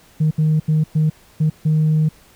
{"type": "tone bursts at uneven times", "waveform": "sine", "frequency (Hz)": 155.3, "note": "D#3", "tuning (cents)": -3, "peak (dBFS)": -11, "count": 6, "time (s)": [[0.2, 0.31], [0.38, 0.6], [0.68, 0.84], [0.95, 1.1], [1.4, 1.5], [1.65, 2.09]], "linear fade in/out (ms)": 10, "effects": ["tanh soft clip ceiling -10 dBFS", "pink hiss -50 dBFS RMS until 2.35 s"]}